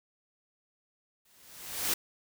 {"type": "noise with exponential growth", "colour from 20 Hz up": "white", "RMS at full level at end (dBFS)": -27, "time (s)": [1.25, 1.94], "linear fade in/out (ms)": 5, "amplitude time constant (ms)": 150, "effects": []}